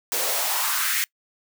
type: noise with high-pass filter sweep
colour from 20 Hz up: white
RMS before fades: -24 dBFS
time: 0.12-1.04 s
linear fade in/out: 0 ms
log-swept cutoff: 400 to 2000 Hz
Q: 2.8
effects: noise-tail reverb RT60 0.1 s tail -25 dB re dry